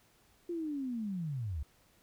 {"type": "linear sweep", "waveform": "sine", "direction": "down", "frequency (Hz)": [352.2, 64.5], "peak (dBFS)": -34, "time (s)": [0.49, 1.63], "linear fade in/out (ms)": 5, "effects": ["pink hiss -67 dBFS RMS until 2.02 s"]}